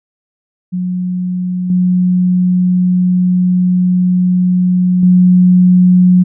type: tone with level steps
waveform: sine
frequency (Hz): 181.2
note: F#3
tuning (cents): -36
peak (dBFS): -14 / -8 / -4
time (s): 0.72-6.24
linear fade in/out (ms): 20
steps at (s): 1.7 / 5.03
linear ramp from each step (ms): 2
effects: none